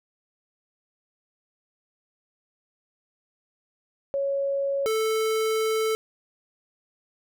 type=tone pair in turn; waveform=sine / square; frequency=554.4 / 440 Hz; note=C#5 / A4; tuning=0 / 0 cents; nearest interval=major third; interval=400 cents; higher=first; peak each=-23 dBFS; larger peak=neither; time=4.14-4.86 / 4.86-5.95 s; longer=second; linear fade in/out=0 ms; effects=none